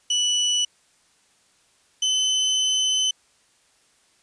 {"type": "tone pair in turn", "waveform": "30% pulse", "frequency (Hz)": [2960, 3038], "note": ["F#7", "F#7"], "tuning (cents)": [0, 45], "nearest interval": "unison", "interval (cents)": 45, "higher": "second", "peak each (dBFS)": -16, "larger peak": "neither", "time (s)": [[0.1, 0.65], [2.02, 3.11]], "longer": "second", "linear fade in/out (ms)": 5, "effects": ["white hiss -61 dBFS RMS until 4.22 s", "resampled to 22050 Hz"]}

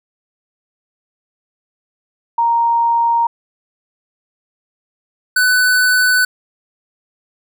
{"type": "tone pair in turn", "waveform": ["sine", "square"], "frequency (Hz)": [932.3, 1498], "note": ["A#5", "F#6"], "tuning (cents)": [0, 21], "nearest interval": "minor sixth", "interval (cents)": 821, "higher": "second", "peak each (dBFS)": -11, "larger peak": "neither", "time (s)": [[2.38, 3.27], [5.36, 6.25]], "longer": "neither", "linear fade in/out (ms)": 5, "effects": []}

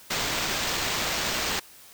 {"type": "noise with sample-and-hold", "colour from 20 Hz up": "violet", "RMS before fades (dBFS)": -28, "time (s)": [0.1, 1.6], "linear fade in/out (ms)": 10, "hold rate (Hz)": 11025, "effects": ["white hiss -50 dBFS RMS until 1.93 s"]}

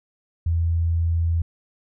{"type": "tone", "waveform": "sine", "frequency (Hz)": 83.5, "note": "E2", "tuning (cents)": 23, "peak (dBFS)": -18, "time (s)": [0.46, 1.42], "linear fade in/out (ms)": 5, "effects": []}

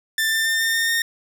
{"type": "tone with pitch steps", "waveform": "sawtooth", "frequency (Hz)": [1778, 1789.3, 1800.7, 1812.2, 1823.8, 1835.4], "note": ["A6", "A6", "A6", "A#6", "A#6", "A#6"], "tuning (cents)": [18, 29, 40, -49, -38, -27], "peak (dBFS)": -15, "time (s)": [0.18, 1.02], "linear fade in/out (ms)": 2, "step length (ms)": 140, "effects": []}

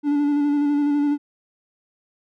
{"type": "tone with vibrato", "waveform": "triangle", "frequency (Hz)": 290, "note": "D4", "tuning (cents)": -22, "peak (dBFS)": -15, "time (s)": [0.03, 1.18], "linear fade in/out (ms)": 50, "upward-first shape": "square", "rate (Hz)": 12, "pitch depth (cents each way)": 20, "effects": []}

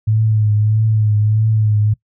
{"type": "tone with vibrato", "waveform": "sine", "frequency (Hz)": 107.7, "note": "A2", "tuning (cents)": -37, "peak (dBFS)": -11, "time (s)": [0.07, 1.94], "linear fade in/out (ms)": 10, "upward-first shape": "triangle", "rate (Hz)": 1.6, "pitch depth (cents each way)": 48, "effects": ["noise-tail reverb RT60 0.1 s tail -21 dB re dry"]}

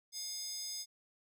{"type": "tone with high-pass filter", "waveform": "square", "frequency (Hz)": 715, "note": "F5", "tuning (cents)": 41, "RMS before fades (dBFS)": -42, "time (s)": [0.12, 0.86], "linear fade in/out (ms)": 50, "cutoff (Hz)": 5500, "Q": 6.4, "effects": []}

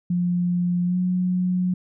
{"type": "tone with pitch glide", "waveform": "sine", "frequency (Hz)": [176.6, 181.67], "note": ["F3", "F#3"], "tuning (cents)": [20, -31], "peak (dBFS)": -19, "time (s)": [0.1, 1.74], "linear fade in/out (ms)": 5, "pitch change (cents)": 49, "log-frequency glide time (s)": [0.85, 0.97], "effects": []}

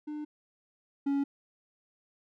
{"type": "tone pair in turn", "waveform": "triangle", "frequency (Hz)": [300, 279.7], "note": ["D4", "C#4"], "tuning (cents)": [37, 16], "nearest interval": "minor second", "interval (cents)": 121, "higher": "first", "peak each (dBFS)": [-33, -24], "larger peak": "second", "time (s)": [[0.07, 0.25], [1.06, 1.24]], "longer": "neither", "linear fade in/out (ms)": 10, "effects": []}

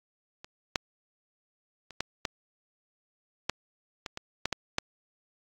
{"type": "clicks", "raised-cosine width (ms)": 0.2, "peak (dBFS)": [-26, -8, -28, -11, -12, -9, -18, -19, -10, -11, -9], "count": 11, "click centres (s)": [0.445, 0.758, 1.907, 2.006, 2.252, 3.496, 4.062, 4.174, 4.456, 4.527, 4.784], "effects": ["AAC 48 kbps"]}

